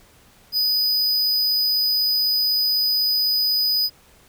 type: tone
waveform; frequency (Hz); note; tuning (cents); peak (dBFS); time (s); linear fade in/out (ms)
square; 4978; D#8; 0; -18; 0.52-3.9; 50
effects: pink hiss -53 dBFS RMS until 4.28 s